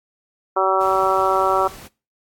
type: harmonic tone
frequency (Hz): 190.3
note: F#3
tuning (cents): +49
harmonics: 2 / 3 / 4 / 5 / 6 / 7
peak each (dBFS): -22 / -22 / -22 / -22 / -22 / -22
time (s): 0.56-1.68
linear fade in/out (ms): 10
type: noise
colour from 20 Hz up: pink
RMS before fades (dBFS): -40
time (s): 0.8-1.88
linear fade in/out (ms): 10
effects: noise-tail reverb RT60 0.3 s tail -20 dB re dry + AAC 64 kbps